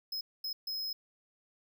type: tone bursts at uneven times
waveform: square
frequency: 5120 Hz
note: D#8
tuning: 49 cents sharp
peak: -35 dBFS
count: 3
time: 0.12-0.21 / 0.44-0.53 / 0.67-0.93 s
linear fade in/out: 5 ms
effects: none